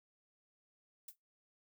violet noise with exponential decay, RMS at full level -43 dBFS, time 1.08-1.16 s, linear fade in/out 5 ms, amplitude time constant 16 ms, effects noise-tail reverb RT60 0.2 s tail -24 dB re dry

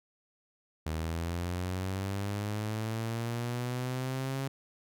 sawtooth linear sweep, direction up, 78.1 to 136.5 Hz, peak -28 dBFS, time 0.86-4.48 s, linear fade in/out 5 ms, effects none

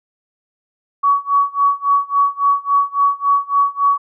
sine tone with tremolo, 1128 Hz, C#6, 30 cents sharp, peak -9 dBFS, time 1.03-3.98 s, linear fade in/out 10 ms, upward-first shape sine, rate 3.6 Hz, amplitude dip 95%, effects none

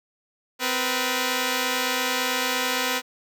5% pulse tone pair together, 256.8 / 484.7 Hz, C4 / B4, -32 / -32 cents, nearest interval major seventh, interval 1100 cents, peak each -14 dBFS, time 0.59-3.02 s, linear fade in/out 50 ms, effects none

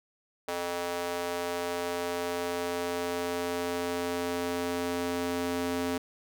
square tone with high-pass filter sweep, 87.31 Hz, F2, in tune, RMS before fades -32 dBFS, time 0.48-5.98 s, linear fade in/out 5 ms, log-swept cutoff 530 to 300 Hz, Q 1.6, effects none

